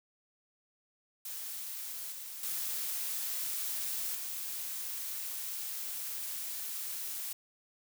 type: noise with level steps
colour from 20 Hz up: blue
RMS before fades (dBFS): -41 / -44 / -36 / -39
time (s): 1.25-7.33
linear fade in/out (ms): 5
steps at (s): 2.12 / 2.43 / 4.15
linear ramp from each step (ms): 2
effects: none